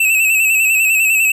square tone with vibrato, 2614 Hz, E7, 15 cents flat, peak -11 dBFS, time 0-1.32 s, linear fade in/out 5 ms, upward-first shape square, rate 10 Hz, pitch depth 42 cents each way, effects none

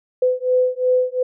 sine beating tone pair, 504 / 506.8 Hz, B4 / B4, +35 / +45 cents, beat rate 2.8 Hz, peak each -18 dBFS, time 0.22-1.23 s, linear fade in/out 5 ms, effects none

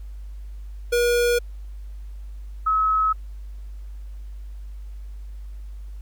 square / sine tone pair in turn, 480 / 1285.9 Hz, B4 / E6, -49 / -43 cents, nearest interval octave + perfect fourth, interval 1706 cents, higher second, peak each -18 / -17 dBFS, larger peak second, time 0.92-1.39 / 2.66-3.13 s, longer neither, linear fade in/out 10 ms, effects added 50 Hz sine -33 dBFS peak until 6.01 s + pink hiss -61 dBFS RMS until 6.01 s

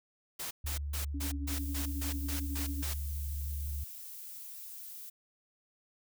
white noise bursts, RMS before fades -39 dBFS, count 10, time 0.39-2.94 s, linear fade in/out 10 ms, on 120 ms, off 150 ms
sine tone, 72 Hz, D2, 34 cents flat, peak -34 dBFS, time 0.64-3.84 s, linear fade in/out 5 ms
sine tone with tremolo, 282 Hz, C#4, 30 cents sharp, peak -37 dBFS, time 1.14-2.83 s, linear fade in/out 5 ms, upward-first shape sine, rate 11 Hz, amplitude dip 65%
violet noise, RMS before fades -46 dBFS, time 1.52-5.1 s, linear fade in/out 10 ms
effects none

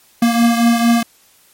square beating tone pair, 233.1 / 237.5 Hz, A#3 / A#3, 0 / +33 cents, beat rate 4.4 Hz, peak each -12 / -18 dBFS, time 0.22-1.03 s, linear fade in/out 5 ms, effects white hiss -51 dBFS RMS until 1.53 s + MP3 64 kbps

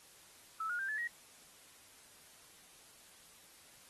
sine tone with pitch steps, 1309 / 1435.7 / 1574.8 / 1727.2 / 1894.5 Hz, E6 / F6 / G6 / A6 / A#6, -13 / +47 / +8 / -33 / +27 cents, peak -35 dBFS, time 0.6-1.075 s, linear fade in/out 5 ms, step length 95 ms, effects white hiss -60 dBFS RMS until 3.89 s + AAC 32 kbps

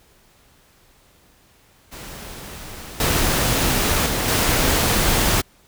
pink noise with level steps, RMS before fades -36 / -19 / -22 / -18 dBFS, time 1.91-5.42 s, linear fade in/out 20 ms, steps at 3 / 4.06 / 4.28 s, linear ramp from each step 2 ms, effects pink hiss -55 dBFS RMS until 5.67 s

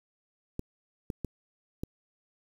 clicks, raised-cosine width 3 ms, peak -20 dBFS, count 4, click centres 0.594 / 1.102 / 1.247 / 1.835 s, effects 8-bit

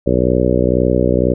harmonic tone, 62 Hz, B1, 7 cents sharp, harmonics 1 / 2 / 3 / 4 / 5 / 6 / 7 / 8 / 9, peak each -20 / -20 / -20 / -20 / -20 / -20 / -20 / -20 / -20 dBFS, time 0.06-1.34 s, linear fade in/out 10 ms, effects none

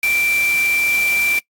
sine tone in noise, 2349 Hz, D7, in tune, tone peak -15 dBFS, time 0.03-1.39 s, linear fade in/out 2 ms, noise white, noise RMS -27 dBFS, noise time 0.03-1.39 s, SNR +9 dB, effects noise-tail reverb RT60 0.1 s tail -23 dB re dry + AAC 64 kbps

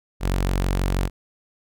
sawtooth tone, 46.25 Hz, F#1, in tune, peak -16 dBFS, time 0.2-1.1 s, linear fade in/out 50 ms, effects none

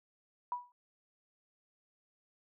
sine tone with exponential decay, 978 Hz, B5, 17 cents flat, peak -30 dBFS, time 0.52-0.72 s, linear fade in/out 1 ms, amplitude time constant 43 ms, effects none

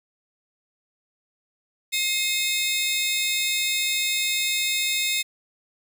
sawtooth tone cluster, 2125 / 2561 / 3674 Hz, C7 / D#7 / A#7, +26 / +49 / -26 cents, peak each -24 / -25 / -22 dBFS, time 1.92-5.23 s, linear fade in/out 20 ms, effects none

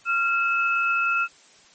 sine tone pair together, 1382.1 / 2600 Hz, F6 / E7, -18 / -24 cents, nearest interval major seventh, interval 1094 cents, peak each -21 / -24 dBFS, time 0.05-1.28 s, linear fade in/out 50 ms, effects white hiss -53 dBFS RMS until 1.74 s + MP3 32 kbps

